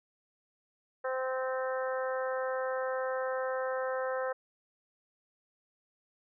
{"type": "harmonic tone", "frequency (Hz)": 259.7, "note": "C4", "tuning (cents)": -13, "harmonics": [2, 3, 4, 5, 6, 7], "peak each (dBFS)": [-32, -41, -41, -41, -42, -45], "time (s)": [1.04, 4.33], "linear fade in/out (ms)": 10, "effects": []}